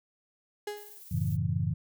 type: tone with exponential decay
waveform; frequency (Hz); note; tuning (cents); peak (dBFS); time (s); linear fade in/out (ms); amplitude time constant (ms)
35% pulse; 415.3; G#4; 0; -30; 0.67-1.02; 5; 75
type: noise with tremolo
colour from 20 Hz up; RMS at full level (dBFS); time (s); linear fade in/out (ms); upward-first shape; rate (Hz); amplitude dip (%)
violet; -48; 0.76-1.37; 20; sine; 20; 35
type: chord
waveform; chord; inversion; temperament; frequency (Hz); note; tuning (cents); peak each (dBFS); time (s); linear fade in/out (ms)
sine; F# minor seventh; none; equal; 92.5 / 110 / 138.59 / 164.81; F#2 / A2 / C#3 / E3; 0 / 0 / 0 / 0; -32; 1.11-1.74; 10
effects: none